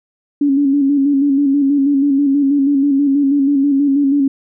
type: tone with vibrato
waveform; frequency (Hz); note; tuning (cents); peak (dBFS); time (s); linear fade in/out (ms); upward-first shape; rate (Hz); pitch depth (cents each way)
sine; 280; C#4; +18; -10; 0.41-4.28; 5; square; 6.2; 45
effects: none